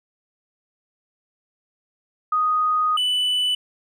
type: tone pair in turn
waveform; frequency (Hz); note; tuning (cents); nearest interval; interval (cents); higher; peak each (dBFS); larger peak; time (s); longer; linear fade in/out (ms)
sine / triangle; 1244.5 / 2984; D#6 / F#7; 0 / +14; octave + minor third; 1514; second; -17; neither; 2.32-2.97 / 2.97-3.55; first; 5
effects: none